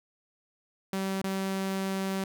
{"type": "tone with dropouts", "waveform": "sawtooth", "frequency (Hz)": 192.5, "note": "G3", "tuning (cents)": -31, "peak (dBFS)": -25, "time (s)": [0.93, 2.24], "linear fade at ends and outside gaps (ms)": 2, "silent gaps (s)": [1.217, 1.24], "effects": []}